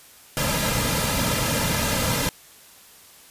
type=noise with comb filter; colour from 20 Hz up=pink; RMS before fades=-23 dBFS; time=0.37-2.29 s; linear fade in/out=0 ms; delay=2.7 ms; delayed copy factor=-0.7; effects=white hiss -49 dBFS RMS until 3.3 s + resampled to 32000 Hz